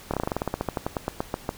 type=slowing click train; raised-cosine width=1 ms; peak=-11 dBFS; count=20; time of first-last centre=0.11-1.491 s; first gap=27 ms; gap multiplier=1.1; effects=pink hiss -46 dBFS RMS until 1.57 s

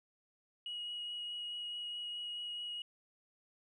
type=tone with vibrato; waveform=sine; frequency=2900 Hz; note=F#7; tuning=35 cents flat; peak=-38 dBFS; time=0.66-2.82 s; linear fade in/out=2 ms; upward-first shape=triangle; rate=4.7 Hz; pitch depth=9 cents each way; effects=tanh soft clip ceiling -36 dBFS

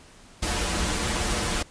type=noise with comb filter; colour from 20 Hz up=pink; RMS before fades=-26 dBFS; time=0.42-1.63 s; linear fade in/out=10 ms; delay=7.5 ms; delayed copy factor=-0.8; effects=pink hiss -51 dBFS RMS until 1.7 s + resampled to 22050 Hz

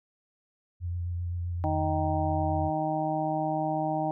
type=tone with vibrato; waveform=sine; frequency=87.31 Hz; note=F2; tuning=in tune; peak=-29 dBFS; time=0.8-2.71 s; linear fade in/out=50 ms; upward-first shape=sine; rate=7.7 Hz; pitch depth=21 cents each way
type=harmonic tone; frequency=155.8 Hz; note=D#3; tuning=3 cents sharp; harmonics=1 / 2 / 4 / 5 / 6; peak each=-34 / -32 / -32 / -30 / -38 dBFS; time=1.64-4.11 s; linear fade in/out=0 ms
effects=none

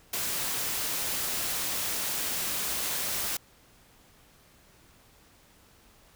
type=noise; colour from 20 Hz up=white; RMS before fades=-31 dBFS; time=0.13-3.37 s; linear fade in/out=5 ms; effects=pink hiss -59 dBFS RMS until 6.15 s

